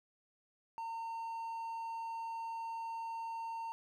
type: tone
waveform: triangle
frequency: 912 Hz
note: A#5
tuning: 38 cents flat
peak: -37 dBFS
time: 0.78-3.72 s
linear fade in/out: 0 ms
effects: none